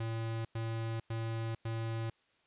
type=tone bursts; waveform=square; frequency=113.4 Hz; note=A#2; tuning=47 cents flat; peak=-35 dBFS; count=4; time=0-2.1 s; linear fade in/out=5 ms; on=450 ms; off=100 ms; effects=white hiss -71 dBFS RMS until 2.46 s + resampled to 8000 Hz